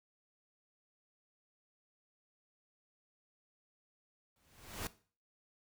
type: noise with exponential growth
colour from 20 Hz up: pink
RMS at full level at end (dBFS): -38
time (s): 4.36-4.87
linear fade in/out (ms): 1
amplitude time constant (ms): 110
effects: noise-tail reverb RT60 0.4 s tail -17 dB re dry